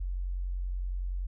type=tone; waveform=sine; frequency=45.28 Hz; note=F#1; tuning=37 cents flat; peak=-30 dBFS; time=0-1.27 s; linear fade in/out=10 ms; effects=none

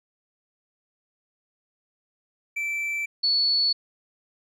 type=tone pair in turn; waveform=triangle / sine; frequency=2330 / 4426 Hz; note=D7 / C#8; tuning=-14 / -3 cents; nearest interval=major seventh; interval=1111 cents; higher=second; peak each=-24 / -19 dBFS; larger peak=second; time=2.56-3.06 / 3.23-3.73 s; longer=neither; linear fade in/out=10 ms; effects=none

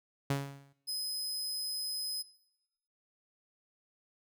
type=tone with exponential decay; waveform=sawtooth; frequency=139.2 Hz; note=C#3; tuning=8 cents sharp; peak=-23 dBFS; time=0.3-0.73 s; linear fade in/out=5 ms; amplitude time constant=93 ms
type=tone; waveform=sawtooth; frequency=5050 Hz; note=D#8; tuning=25 cents sharp; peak=-32 dBFS; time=0.87-2.23 s; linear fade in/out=20 ms
effects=noise-tail reverb RT60 0.8 s tail -19 dB re dry

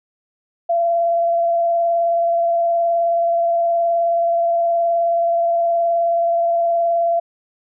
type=tone with vibrato; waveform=sine; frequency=680 Hz; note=F5; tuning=46 cents flat; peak=-14 dBFS; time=0.69-7.2 s; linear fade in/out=10 ms; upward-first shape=sine; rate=19 Hz; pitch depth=15 cents each way; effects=none

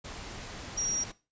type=tone in noise; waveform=sine; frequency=5690 Hz; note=F8; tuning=31 cents sharp; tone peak=-29 dBFS; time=0.77-1.04 s; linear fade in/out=10 ms; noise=pink; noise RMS=-42 dBFS; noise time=0.04-1.12 s; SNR=+10 dB; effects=noise-tail reverb RT60 0.3 s tail -18 dB re dry + resampled to 16000 Hz

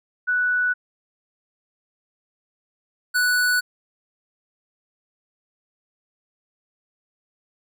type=tone pair in turn; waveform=sine / square; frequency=1480 / 1480 Hz; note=F#6 / F#6; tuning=0 / 0 cents; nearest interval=unison; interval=0 cents; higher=neither; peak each=-18 dBFS; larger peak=neither; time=0.27-0.74 / 3.14-3.61 s; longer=neither; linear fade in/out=20 ms; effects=none

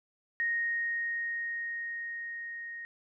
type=tone with level ramp; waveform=sine; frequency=1864.7 Hz; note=A#6; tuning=in tune; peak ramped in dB=-27 to -39 dBFS; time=0.4-2.85 s; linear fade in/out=0 ms; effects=none

